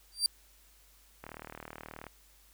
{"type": "tone with exponential growth", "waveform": "30% pulse", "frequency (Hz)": 4699, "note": "D8", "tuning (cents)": 0, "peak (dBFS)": -18, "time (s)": [0.12, 0.26], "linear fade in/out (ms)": 1, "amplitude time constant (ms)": 29}
{"type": "click train", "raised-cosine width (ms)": 0.5, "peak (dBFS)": -28, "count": 33, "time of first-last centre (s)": [1.24, 2.067], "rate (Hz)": 38.7}
{"effects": ["added 50 Hz sine -63 dBFS peak until 2.53 s", "white hiss -63 dBFS RMS until 2.53 s"]}